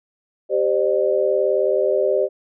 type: chord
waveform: sine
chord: G suspended fourth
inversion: none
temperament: equal with one note detuned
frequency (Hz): 392 / 523.3 / 602.1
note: G4 / C5 / D5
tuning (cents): 0 / 0 / +43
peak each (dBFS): -20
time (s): 0.49-2.29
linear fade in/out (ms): 50
effects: none